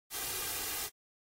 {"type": "noise with comb filter", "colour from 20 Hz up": "white", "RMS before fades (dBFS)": -37, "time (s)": [0.1, 0.9], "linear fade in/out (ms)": 50, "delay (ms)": 2.5, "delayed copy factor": 0.65, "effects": ["AAC 48 kbps"]}